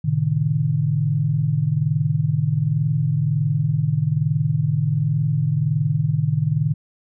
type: chord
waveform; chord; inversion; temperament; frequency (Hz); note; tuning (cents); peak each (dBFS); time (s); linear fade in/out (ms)
sine; A diminished; none; equal with one note detuned; 110 / 130.81 / 152.1; A2 / C3 / Eb3; 0 / 0 / -39; -24 / -23 / -19; 0.04-6.74; 10
effects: none